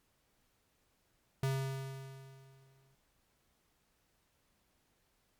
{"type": "tone with exponential decay", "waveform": "square", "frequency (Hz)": 134.5, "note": "C3", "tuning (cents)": 48, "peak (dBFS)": -30, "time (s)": [1.43, 2.95], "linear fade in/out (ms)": 2, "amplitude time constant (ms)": 330, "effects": ["pink hiss -75 dBFS RMS until 5.39 s", "MP3 96 kbps"]}